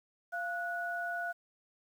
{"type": "tone pair together", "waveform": "sine", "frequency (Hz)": [693, 1468.4], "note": ["F5", "F#6"], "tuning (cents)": [-14, -14], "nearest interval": "octave + minor second", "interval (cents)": 1300, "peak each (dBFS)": [-37, -36], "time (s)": [0.32, 1.33], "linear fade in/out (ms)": 20, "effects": ["10-bit"]}